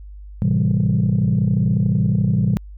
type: chord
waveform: sine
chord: A minor seventh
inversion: none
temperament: equal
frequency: 110 / 130.81 / 164.81 / 196 Hz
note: A2 / C3 / E3 / G3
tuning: 0 / 0 / 0 / 0 cents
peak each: -19 dBFS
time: 0.42-2.57 s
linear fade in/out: 0 ms
effects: tanh soft clip ceiling -9 dBFS + added 50 Hz sine -34 dBFS peak until 2.77 s